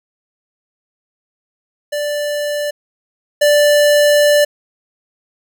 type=tone pair in turn; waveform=square; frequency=587.3 / 587.3 Hz; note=D5 / D5; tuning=0 / 0 cents; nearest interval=unison; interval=0 cents; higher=neither; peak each=-18 / -9 dBFS; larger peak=second; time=1.92-2.71 / 3.41-4.45 s; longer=second; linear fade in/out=10 ms; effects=none